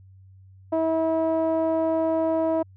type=tone with low-pass filter; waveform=sawtooth; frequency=323 Hz; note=E4; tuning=35 cents flat; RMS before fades=-23 dBFS; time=0.72-2.63 s; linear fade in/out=10 ms; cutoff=760 Hz; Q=5.8; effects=added 95 Hz sine -47 dBFS peak until 2.76 s